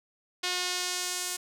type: tone with band-pass filter sweep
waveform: sawtooth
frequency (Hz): 360.8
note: F#4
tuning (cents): -44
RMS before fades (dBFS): -32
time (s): 0.43-1.37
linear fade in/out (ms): 10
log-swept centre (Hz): 4100 to 8400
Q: 1.1
effects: none